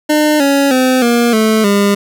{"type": "tone with pitch steps", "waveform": "25% pulse", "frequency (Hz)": [302.4, 278.9, 257.2, 237.3, 218.8, 201.8], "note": ["D#4", "C#4", "C4", "A#3", "A3", "G#3"], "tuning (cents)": [-49, 11, -30, 31, -9, -49], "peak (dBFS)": -5, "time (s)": [0.09, 1.95], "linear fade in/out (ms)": 10, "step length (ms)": 310, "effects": []}